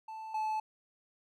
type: tone pair in turn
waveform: triangle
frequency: 880 / 867.4 Hz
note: A5 / A5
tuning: 0 / -25 cents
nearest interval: unison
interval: 25 cents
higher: first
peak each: -39 / -29 dBFS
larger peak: second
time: 0.08-0.34 / 0.34-0.6 s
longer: neither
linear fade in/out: 5 ms
effects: none